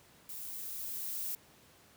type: noise with level ramp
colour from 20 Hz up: violet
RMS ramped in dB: -44 to -37 dBFS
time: 0.29-1.35 s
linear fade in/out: 2 ms
effects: pink hiss -61 dBFS RMS until 1.96 s + high-pass 80 Hz 12 dB/octave